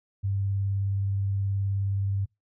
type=tone with vibrato; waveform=sine; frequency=98.6 Hz; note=G2; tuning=11 cents sharp; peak=-24 dBFS; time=0.23-2.26 s; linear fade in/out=20 ms; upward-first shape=sine; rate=19 Hz; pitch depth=15 cents each way; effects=noise-tail reverb RT60 0.2 s tail -25 dB re dry